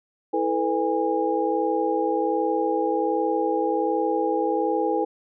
sine tone cluster, 326.4 / 437.9 / 499.2 / 817 Hz, E4 / A4 / B4 / G#5, -17 / -8 / +19 / -29 cents, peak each -26 dBFS, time 0.33-5.05 s, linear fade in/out 10 ms, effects none

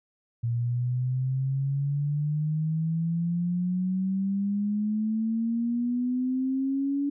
sine exponential sweep, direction up, 116.54 to 285.5 Hz, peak -24 dBFS, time 0.43-7.1 s, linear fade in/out 10 ms, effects none

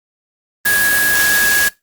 sine tone in noise, 1661 Hz, G#6, in tune, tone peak -12 dBFS, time 0.65-1.69 s, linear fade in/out 10 ms, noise white, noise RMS -17 dBFS, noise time 0.65-1.69 s, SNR +2 dB, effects noise-tail reverb RT60 0.2 s tail -20 dB re dry + Opus 32 kbps

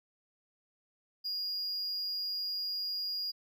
triangle tone, 4854 Hz, D#8, 44 cents flat, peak -32 dBFS, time 1.24-3.32 s, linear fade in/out 20 ms, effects none

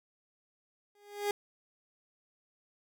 30% pulse tone with exponential growth, 410 Hz, G#4, 22 cents flat, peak -24 dBFS, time 0.95-1.31 s, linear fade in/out 2 ms, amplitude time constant 78 ms, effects none

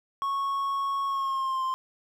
triangle tone with pitch glide, 1103 to 1047.7 Hz, C#6 to C6, -9 to +2 cents, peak -24 dBFS, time 0.22-1.74 s, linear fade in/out 0 ms, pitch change -89 cents, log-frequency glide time 1.06-1.62 s, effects 10-bit

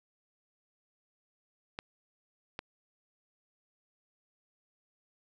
clicks, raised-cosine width 0.3 ms, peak -21 dBFS, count 2, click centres 1.789 / 2.591 s, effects none

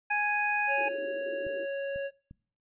harmonic tone, 830.6 Hz, G#5, in tune, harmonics 1 / 2 / 3, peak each -30 / -30 / -30 dBFS, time 0.1-0.89 s, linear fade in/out 10 ms
square tone, 554.4 Hz, C#5, in tune, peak -32 dBFS, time 0.67-2.11 s, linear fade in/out 50 ms
white band-pass noise, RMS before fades -43 dBFS, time 0.77-1.66 s, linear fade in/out 20 ms, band 310 to 430 Hz, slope 48 dB/octave
clicks, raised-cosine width 5 ms, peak -35 dBFS, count 3, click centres 1.467 / 1.96 / 2.311 s
effects noise-tail reverb RT60 0.5 s tail -22 dB re dry + resampled to 8000 Hz

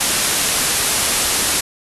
white low-pass noise, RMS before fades -18 dBFS, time 0-1.61 s, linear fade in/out 10 ms, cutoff 12000 Hz, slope 96 dB/octave, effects none

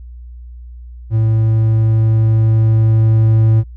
triangle tone with level ramp, 111 Hz, A2, 16 cents sharp, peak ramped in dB -8 to -5 dBFS, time 1.1-3.64 s, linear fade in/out 50 ms, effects added 60 Hz sine -30 dBFS peak until 3.76 s

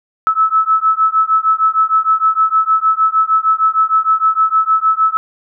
sine beating tone pair, 1300 / 1306.5 Hz, E6 / E6, -24 / -16 cents, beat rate 6.5 Hz, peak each -13 dBFS, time 0.27-5.17 s, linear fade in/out 0 ms, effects none

